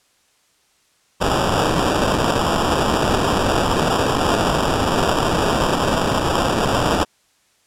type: noise with sample-and-hold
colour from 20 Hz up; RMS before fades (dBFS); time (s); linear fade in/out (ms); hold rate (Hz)
white; -18; 1.2-7.05; 20; 2100
effects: white hiss -60 dBFS RMS until 7.66 s + low-pass 9000 Hz 12 dB/octave